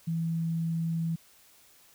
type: tone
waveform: sine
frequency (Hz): 164.81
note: E3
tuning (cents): 0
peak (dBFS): -27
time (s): 0.07-1.16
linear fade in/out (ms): 10
effects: white hiss -59 dBFS RMS until 1.94 s